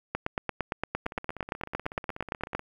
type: two click trains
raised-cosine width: 0.5 ms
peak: -13 / -24 dBFS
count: 22 / 26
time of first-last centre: 0.15-2.55 / 1.06-2.594 s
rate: 8.75 / 16.3 Hz
effects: 9-bit